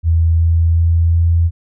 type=tone with pitch steps; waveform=sine; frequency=82.41 / 82.98 / 83.56 / 84.14 Hz; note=E2 / E2 / E2 / E2; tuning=0 / +12 / +24 / +36 cents; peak=-9 dBFS; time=0.03-1.51 s; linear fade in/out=50 ms; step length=370 ms; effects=none